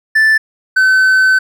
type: tone pair in turn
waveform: triangle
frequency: 1760 / 1524.3 Hz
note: A6 / G6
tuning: 0 / -49 cents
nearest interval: major second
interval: 249 cents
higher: first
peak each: -5 dBFS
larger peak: neither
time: 0.15-0.38 / 0.76-1.39 s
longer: second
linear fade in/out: 10 ms
effects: none